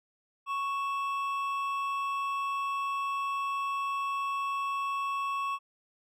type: tone pair together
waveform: triangle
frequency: 1107.4 / 2637 Hz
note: C#6 / E7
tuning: -2 / 0 cents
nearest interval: octave + minor third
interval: 1502 cents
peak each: -28 / -38 dBFS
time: 0.46-5.59 s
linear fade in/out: 50 ms
effects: none

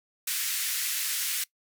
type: band-pass noise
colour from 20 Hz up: white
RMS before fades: -30 dBFS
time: 0.27-1.44 s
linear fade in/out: 5 ms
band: 1600 to 16000 Hz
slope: 24 dB/octave
effects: noise-tail reverb RT60 0.1 s tail -21 dB re dry

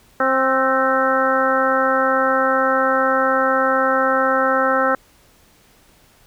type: harmonic tone with a mistuned harmonic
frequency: 264.2 Hz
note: C4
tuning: 17 cents sharp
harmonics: 1 / 2 / 3 / 4 / 5 / 6 / 7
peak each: -25 / -19 / -24 / -25 / -19 / -23 / -29 dBFS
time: 0.2-4.95 s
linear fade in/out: 2 ms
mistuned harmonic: 6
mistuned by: -47 cents
effects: pink hiss -53 dBFS RMS until 6.26 s

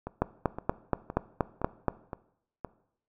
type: two click trains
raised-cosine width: 1 ms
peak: -21 / -10 dBFS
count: 6 / 8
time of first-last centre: 0.07-2.647 / 0.22-1.883 s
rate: 1.94 / 4.21 Hz
effects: noise-tail reverb RT60 0.7 s tail -18 dB re dry

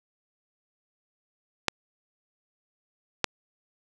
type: clicks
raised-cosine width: 0.2 ms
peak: -4 dBFS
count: 2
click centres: 1.683 / 3.243 s
effects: none

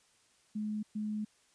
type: tone bursts at uneven times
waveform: sine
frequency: 212.4 Hz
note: G#3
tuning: 39 cents sharp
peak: -33 dBFS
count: 2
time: 0.55-0.83 / 0.95-1.25 s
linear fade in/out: 10 ms
effects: white hiss -68 dBFS RMS until 1.54 s + resampled to 22050 Hz

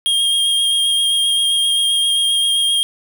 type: tone with vibrato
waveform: square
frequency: 3234 Hz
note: G#7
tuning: 47 cents flat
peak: -14 dBFS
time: 0.06-2.83 s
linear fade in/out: 0 ms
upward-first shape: sine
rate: 7.6 Hz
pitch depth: 15 cents each way
effects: none

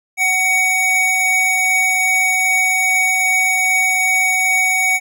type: tone pair together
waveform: square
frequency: 749.5 / 2246 Hz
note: F#5 / C#7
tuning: +22 / +22 cents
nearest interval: octave + perfect fifth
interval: 1900 cents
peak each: -23 / -14 dBFS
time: 0.17-5 s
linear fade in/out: 50 ms
effects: none

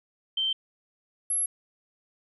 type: tone pair in turn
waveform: sine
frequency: 3120 / 11118 Hz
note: G7 / F9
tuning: -9 / -9 cents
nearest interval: octave + minor seventh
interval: 2200 cents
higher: second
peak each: -24 dBFS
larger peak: neither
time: 0.37-0.53 / 1.3-1.46 s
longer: neither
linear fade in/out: 5 ms
effects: none

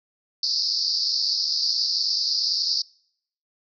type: band-pass noise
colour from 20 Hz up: white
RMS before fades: -24 dBFS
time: 0.43-2.82 s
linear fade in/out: 2 ms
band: 4400 to 5200 Hz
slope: 96 dB/octave
effects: noise-tail reverb RT60 0.7 s tail -26 dB re dry

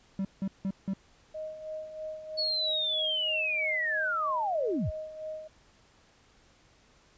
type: tone bursts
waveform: triangle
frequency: 193.6 Hz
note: G3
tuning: 21 cents flat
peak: -26 dBFS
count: 4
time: 0.19-0.936 s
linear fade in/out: 2 ms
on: 59 ms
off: 170 ms
type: tone with tremolo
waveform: sine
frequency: 624 Hz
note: D#5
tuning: 5 cents sharp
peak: -34 dBFS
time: 1.34-5.48 s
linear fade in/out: 10 ms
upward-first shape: sine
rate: 3.1 Hz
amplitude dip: 60%
type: linear sweep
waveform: sine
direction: down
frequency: 4435 to 41.2 Hz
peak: -27 dBFS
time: 2.37-4.91 s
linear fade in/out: 20 ms
effects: pink hiss -62 dBFS RMS until 7.17 s + resampled to 16000 Hz

